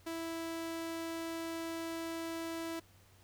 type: tone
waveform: sawtooth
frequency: 329.6 Hz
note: E4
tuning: in tune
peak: -34 dBFS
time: 0.06-2.8 s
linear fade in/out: 10 ms
effects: added 95 Hz sine -63 dBFS peak until 3.23 s + pink hiss -65 dBFS RMS until 3.23 s

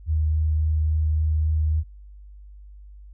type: tone with vibrato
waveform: sine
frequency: 77.78 Hz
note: D#2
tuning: in tune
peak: -19 dBFS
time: 0.06-1.84 s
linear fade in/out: 50 ms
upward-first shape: sine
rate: 3.6 Hz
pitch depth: 9 cents each way
effects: noise-tail reverb RT60 0.1 s tail -22 dB re dry + added 50 Hz sine -41 dBFS peak until 3.13 s

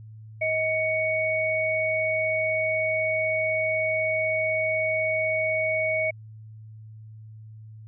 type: tone pair together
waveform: sine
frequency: 633 / 2232 Hz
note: D#5 / C#7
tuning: +30 / +11 cents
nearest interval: octave + minor seventh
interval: 2181 cents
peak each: -25 dBFS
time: 0.41-6.11 s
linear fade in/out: 10 ms
effects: added 109 Hz sine -41 dBFS peak until 7.87 s

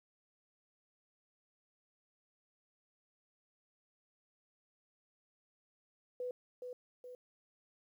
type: tone with echo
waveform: sine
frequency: 497.5 Hz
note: B4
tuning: 13 cents sharp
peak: -37 dBFS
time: 6.2-6.31 s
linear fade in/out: 2 ms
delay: 420 ms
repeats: 2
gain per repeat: -5 dB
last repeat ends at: 7.15 s
effects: 12-bit

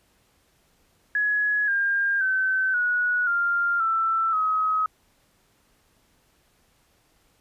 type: tone with pitch steps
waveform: sine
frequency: 1683 / 1606.1 / 1532.7 / 1462.6 / 1395.7 / 1331.9 / 1271.1 Hz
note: G#6 / G6 / G6 / F#6 / F6 / E6 / D#6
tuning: +23 / +42 / -39 / -20 / -2 / +17 / +37 cents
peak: -20 dBFS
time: 1.15-4.86 s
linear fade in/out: 2 ms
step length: 530 ms
effects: pink hiss -64 dBFS RMS until 7.4 s + resampled to 32000 Hz

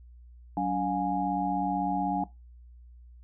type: tone cluster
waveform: sine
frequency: 187.7 / 285.2 / 712 / 828 Hz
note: F#3 / C#4 / F5 / G#5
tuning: +25 / +49 / +33 / -5 cents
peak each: -32 / -31 / -33 / -30 dBFS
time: 0.57-2.24 s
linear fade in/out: 2 ms
effects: noise-tail reverb RT60 0.2 s tail -18 dB re dry + added 60 Hz sine -48 dBFS peak until 3.23 s

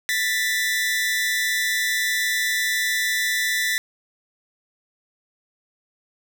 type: tone pair together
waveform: sawtooth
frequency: 1769.5 / 1975.5 Hz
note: A6 / B6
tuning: +9 / 0 cents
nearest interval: major second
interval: 191 cents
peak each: -21 / -19 dBFS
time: 0.09-3.78 s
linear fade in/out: 0 ms
effects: none

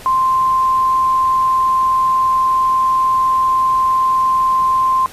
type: tone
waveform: sine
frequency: 1045 Hz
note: C6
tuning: 2 cents flat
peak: -11 dBFS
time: 0.06-5.06 s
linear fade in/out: 0 ms
effects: pink hiss -36 dBFS RMS until 5.12 s + resampled to 32000 Hz

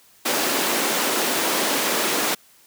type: high-pass noise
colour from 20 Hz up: pink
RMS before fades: -22 dBFS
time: 0.25-2.35 s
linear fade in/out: 10 ms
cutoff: 250 Hz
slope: 24 dB/octave
effects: white hiss -54 dBFS RMS until 2.66 s + high-pass 80 Hz 12 dB/octave

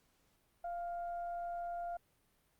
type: tone with frequency modulation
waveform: sine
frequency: 693 Hz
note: F5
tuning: 14 cents flat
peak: -38 dBFS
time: 0.64-1.97 s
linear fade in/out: 5 ms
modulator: 714 Hz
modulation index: 0.27
effects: pink hiss -74 dBFS RMS until 2.59 s + Opus 48 kbps

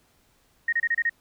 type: tone bursts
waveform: sine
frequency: 1864 Hz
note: A#6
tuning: 1 cent flat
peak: -20 dBFS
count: 6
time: 0.68-1.096 s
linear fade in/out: 5 ms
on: 46 ms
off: 28 ms
effects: pink hiss -64 dBFS RMS until 1.2 s

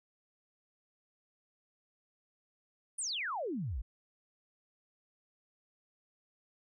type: exponential sweep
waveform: sine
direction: down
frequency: 10010 to 46.54 Hz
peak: -34 dBFS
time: 2.98-3.82 s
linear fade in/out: 10 ms
effects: none

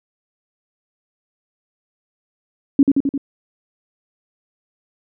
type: tone with echo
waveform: sine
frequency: 277.2 Hz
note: C#4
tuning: in tune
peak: -6 dBFS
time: 2.79-2.83 s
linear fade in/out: 2 ms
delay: 87 ms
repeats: 4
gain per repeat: -3 dB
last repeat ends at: 3.178 s
effects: none

